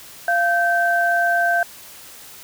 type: tone pair together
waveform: sine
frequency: 692.2 / 1554 Hz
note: F5 / G6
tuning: -16 / -16 cents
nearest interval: octave + major second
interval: 1400 cents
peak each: -18 dBFS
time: 0.28-1.63 s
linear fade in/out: 2 ms
effects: white hiss -41 dBFS RMS until 2.43 s